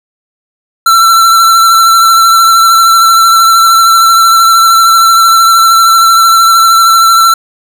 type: tone with vibrato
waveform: square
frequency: 1345 Hz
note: E6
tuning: 34 cents sharp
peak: -3 dBFS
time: 0.86-7.34 s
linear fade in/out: 5 ms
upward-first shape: sine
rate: 13 Hz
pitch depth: 22 cents each way
effects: none